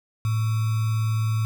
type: tone with sample-and-hold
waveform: sine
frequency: 110.2 Hz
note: A2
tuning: 3 cents sharp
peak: -20 dBFS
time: 0.25-1.45 s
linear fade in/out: 0 ms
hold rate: 1225 Hz
effects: none